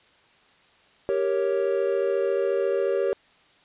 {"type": "chord", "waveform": "triangle", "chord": "G diminished", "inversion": "none", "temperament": "equal", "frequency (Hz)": [392, 466.2, 554.4], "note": ["G4", "Bb4", "Db5"], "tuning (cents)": [0, 0, 0], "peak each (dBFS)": [-23, -25, -24], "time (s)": [1.09, 3.13], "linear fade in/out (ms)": 0, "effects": ["white hiss -58 dBFS RMS until 3.64 s", "resampled to 8000 Hz"]}